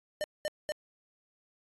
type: tone bursts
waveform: square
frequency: 604 Hz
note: D5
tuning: 48 cents sharp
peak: -31 dBFS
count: 3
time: 0.21-0.72 s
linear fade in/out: 0 ms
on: 30 ms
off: 210 ms
effects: AAC 32 kbps